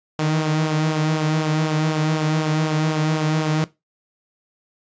sawtooth tone with flanger, 155.56 Hz, D#3, in tune, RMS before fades -20 dBFS, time 0.19-3.64 s, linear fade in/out 0 ms, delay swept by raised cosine 0.46 to 4.66 ms, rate 4 Hz, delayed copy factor -0.5, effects noise-tail reverb RT60 0.2 s tail -18 dB re dry + resampled to 16000 Hz

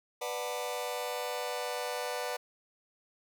sawtooth chord, B minor seventh, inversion none, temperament just, 493.9 / 592.7 / 740.8 / 889 Hz, B4 / D5 / F#5 / A5, 0 / +16 / +2 / +18 cents, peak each -33 / -35 / -36 / -39 dBFS, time 0.21-2.37 s, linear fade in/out 10 ms, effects none

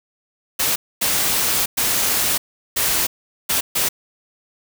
white noise bursts at uneven times, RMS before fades -19 dBFS, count 6, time 0.59-0.76 / 1.01-1.66 / 1.77-2.38 / 2.76-3.07 / 3.49-3.61 / 3.75-3.89 s, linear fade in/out 10 ms, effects none

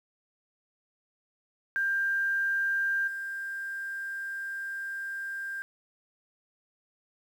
sine tone with level steps, 1590 Hz, G6, 24 cents sharp, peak -25 / -33 dBFS, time 1.76-5.62 s, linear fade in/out 0 ms, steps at 3.07 s, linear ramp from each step 10 ms, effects 9-bit

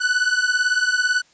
45% pulse beating tone pair, 1480 / 1498 Hz, F#6 / F#6, 0 / +21 cents, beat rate 18 Hz, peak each -20 dBFS, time 0-1.22 s, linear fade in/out 20 ms, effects white hiss -56 dBFS RMS until 1.33 s + resampled to 16000 Hz

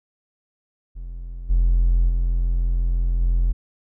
triangle tone with level steps, 42.95 Hz, F1, 28 cents flat, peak -28 / -11 / -15 / -13 dBFS, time 0.95-3.53 s, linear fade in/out 20 ms, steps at 1.49 / 2.08 / 3.2 s, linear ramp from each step 20 ms, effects tanh soft clip ceiling -9 dBFS

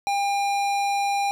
sine tone with hard clipping, 802 Hz, G5, 39 cents sharp, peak -23 dBFS, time 0.07-1.31 s, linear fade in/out 0 ms, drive 17 dB, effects none

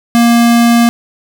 square tone, 235 Hz, A#3, 14 cents sharp, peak -6 dBFS, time 0.15-0.89 s, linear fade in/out 0 ms, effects none

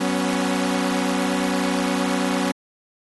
sawtooth chord, F# suspended fourth, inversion none, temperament equal with one note detuned, 187.69 / 246.9 / 277.2 Hz, F#3 / B3 / C#4, +25 / 0 / 0 cents, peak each -21 / -21 / -20 dBFS, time 0-2.52 s, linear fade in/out 10 ms, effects AAC 32 kbps

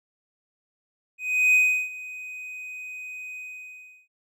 triangle tone with ADSR envelope, 2503 Hz, D#7, 10 cents sharp, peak -13 dBFS, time 1.18-4.08 s, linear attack 360 ms, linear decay 350 ms, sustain -20 dB, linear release 710 ms, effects none

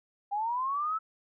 sine linear sweep, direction up, 793 to 1322 Hz, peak -28 dBFS, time 0.31-0.99 s, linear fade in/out 20 ms, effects none

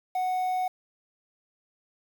triangle tone with quantisation, 739 Hz, F#5, 2 cents flat, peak -23 dBFS, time 0.15-0.68 s, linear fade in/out 5 ms, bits 8, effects none

